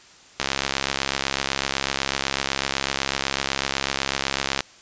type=click train; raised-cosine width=0.2 ms; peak=-4 dBFS; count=287; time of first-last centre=0.4-4.606 s; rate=68 Hz; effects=white hiss -49 dBFS RMS until 4.81 s + resampled to 16000 Hz